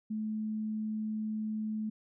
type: tone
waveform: sine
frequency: 216.1 Hz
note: A3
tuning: 31 cents flat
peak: -32 dBFS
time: 0.1-1.9 s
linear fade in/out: 10 ms
effects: none